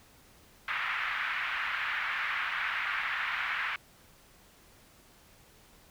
pink band-pass noise, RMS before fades -33 dBFS, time 0.68-3.76 s, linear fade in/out 2 ms, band 1300 to 2400 Hz, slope 24 dB/octave, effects pink hiss -59 dBFS RMS until 5.9 s

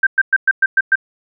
sine tone bursts, 1568 Hz, G6, in tune, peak -8 dBFS, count 7, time 0.03-0.956 s, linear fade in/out 5 ms, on 38 ms, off 110 ms, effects none

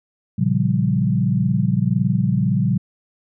sine chord, G half-diminished seventh, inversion first, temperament equal, 116.54 / 138.59 / 174.61 / 196 Hz, Bb2 / Db3 / F3 / G3, 0 / 0 / 0 / 0 cents, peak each -21 dBFS, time 0.38-2.78 s, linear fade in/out 10 ms, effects none

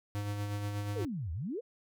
square tone with tremolo, 102.7 Hz, G#2, 19 cents flat, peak -33 dBFS, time 0.15-1.05 s, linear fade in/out 0 ms, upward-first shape sine, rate 8.3 Hz, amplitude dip 35%
sine exponential two-way sweep, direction down then up, 528 to 74 to 528 Hz, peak -34 dBFS, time 0.95-1.61 s, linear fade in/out 20 ms, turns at 1.32 s
effects none

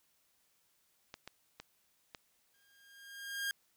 clicks, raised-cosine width 0.2 ms, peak -28 dBFS, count 4, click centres 1.141 / 1.276 / 1.6 / 2.148 s
sawtooth tone with exponential growth, 1615 Hz, G#6, 49 cents flat, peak -29 dBFS, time 2.54-3.51 s, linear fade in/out 1 ms, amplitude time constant 210 ms
effects white hiss -74 dBFS RMS until 3.76 s

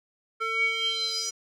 square tone with band-pass filter sweep, 449.5 Hz, A4, 37 cents sharp, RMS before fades -28 dBFS, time 0.4-1.31 s, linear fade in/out 20 ms, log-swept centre 1600 to 6000 Hz, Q 7.8, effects none

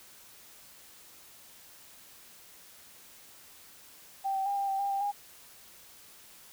sine tone with pitch steps, 782 / 773 / 802 / 794 / 779 / 799 / 789 / 814 Hz, G5 / G5 / G5 / G5 / G5 / G5 / G5 / G#5, -4 / -24 / +39 / +22 / -11 / +33 / +11 / -35 cents, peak -28 dBFS, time 4.24-5.12 s, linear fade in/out 20 ms, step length 110 ms, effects white hiss -54 dBFS RMS until 6.52 s

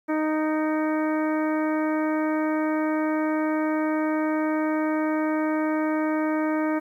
harmonic tone with a mistuned harmonic, 310 Hz, D#4, 6 cents flat, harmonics 1 / 2 / 3 / 4 / 5 / 6 / 7, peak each -23 / -29 / -33 / -35 / -37 / -39 / -40 dBFS, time 0.08-6.8 s, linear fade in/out 20 ms, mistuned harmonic 7, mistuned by +59 cents, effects 10-bit

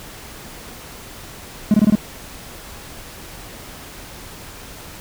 triangle tone bursts, 210.7 Hz, G#3, 25 cents sharp, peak -7 dBFS, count 5, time 1.71-1.953 s, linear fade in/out 2 ms, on 31 ms, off 22 ms, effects pink hiss -37 dBFS RMS until 5 s

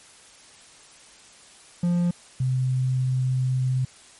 triangle / sine tone pair in turn, 174.61 / 128.9 Hz, F3 / C3, 0 / -26 cents, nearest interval perfect fourth, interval 526 cents, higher first, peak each -17 / -20 dBFS, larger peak first, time 1.83-2.11 / 2.4-3.85 s, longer second, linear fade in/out 5 ms, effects white hiss -50 dBFS RMS until 4.19 s + MP3 48 kbps

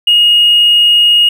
sine tone with hard clipping, 2869 Hz, F7, 46 cents sharp, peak -5 dBFS, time 0.07-1.29 s, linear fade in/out 5 ms, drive 1 dB, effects none

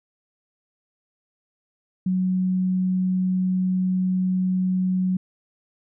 sine tone, 185 Hz, F#3, in tune, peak -19 dBFS, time 2.06-5.17 s, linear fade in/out 5 ms, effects none

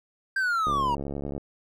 triangle linear sweep, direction down, 1594 to 923 Hz, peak -21 dBFS, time 0.36-0.95 s, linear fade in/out 5 ms
click train, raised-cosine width 2 ms, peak -20 dBFS, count 51, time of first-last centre 0.67-1.379 s, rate 70.5 Hz
effects none

